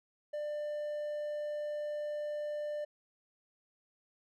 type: tone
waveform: triangle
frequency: 595 Hz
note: D5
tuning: 22 cents sharp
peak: -33 dBFS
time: 0.33-2.85 s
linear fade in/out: 10 ms
effects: none